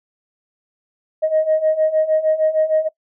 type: beating tone pair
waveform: sine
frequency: 622.3 / 628.8 Hz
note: D#5 / D#5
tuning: 0 / +18 cents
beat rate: 6.5 Hz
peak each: -18 / -15 dBFS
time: 1.22-2.89 s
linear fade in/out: 20 ms
effects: noise-tail reverb RT60 0.1 s tail -20 dB re dry + tanh soft clip ceiling -8 dBFS